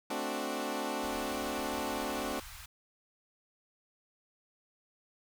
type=chord; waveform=15% pulse; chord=D dominant seventh; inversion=second; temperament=equal; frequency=220 / 261.6 / 293.7 / 370 Hz; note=A3 / C4 / D4 / F#4; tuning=0 / 0 / 0 / 0 cents; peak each=-34 / -32 / -32 / -34 dBFS; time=0.1-2.4 s; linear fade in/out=5 ms
type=band-stop noise; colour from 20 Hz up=pink; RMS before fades=-48 dBFS; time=1.03-2.66 s; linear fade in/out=5 ms; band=100 to 980 Hz; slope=24 dB/octave
effects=none